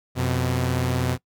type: tone pair together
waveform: sawtooth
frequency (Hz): 89.38 / 126.4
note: F2 / B2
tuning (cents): +41 / +41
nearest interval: tritone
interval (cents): 600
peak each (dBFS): -22 / -19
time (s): 0.15-1.18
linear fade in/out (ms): 50
effects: noise-tail reverb RT60 0.1 s tail -21 dB re dry